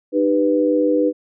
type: chord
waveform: sine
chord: Eb augmented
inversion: none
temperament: equal with one note detuned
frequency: 305.1 / 392 / 493.9 Hz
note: Eb4 / G4 / B4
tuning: -34 / 0 / 0 cents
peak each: -17 / -23 / -17 dBFS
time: 0.12-1.13 s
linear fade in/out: 50 ms
effects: none